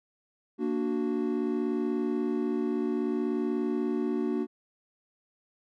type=chord; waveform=triangle; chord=Bb augmented; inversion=none; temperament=equal; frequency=233.1 / 293.7 / 370 Hz; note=Bb3 / D4 / F#4; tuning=0 / 0 / 0 cents; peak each=-29 / -29 / -29 dBFS; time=0.58-4.47 s; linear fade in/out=50 ms; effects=none